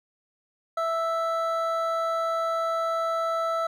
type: tone pair together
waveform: triangle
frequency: 659.2 / 1318.5 Hz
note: E5 / E6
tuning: 0 / 0 cents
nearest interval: octave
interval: 1200 cents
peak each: -25 dBFS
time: 0.77-3.67 s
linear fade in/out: 5 ms
effects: none